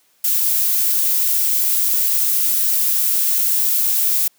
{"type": "noise", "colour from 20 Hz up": "violet", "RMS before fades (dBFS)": -17, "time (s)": [0.24, 4.28], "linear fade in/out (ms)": 5, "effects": ["white hiss -59 dBFS RMS until 4.38 s", "high-pass 150 Hz 12 dB/octave"]}